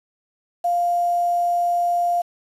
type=tone with quantisation; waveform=sine; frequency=698.5 Hz; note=F5; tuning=in tune; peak=-17 dBFS; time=0.64-2.22 s; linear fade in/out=10 ms; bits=7; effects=resampled to 32000 Hz